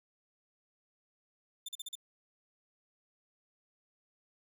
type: tone bursts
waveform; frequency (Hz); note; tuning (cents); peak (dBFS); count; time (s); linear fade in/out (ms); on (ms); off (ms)
sawtooth; 3567; A7; +23; -36; 5; 1.66-1.954; 5; 26; 41
effects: none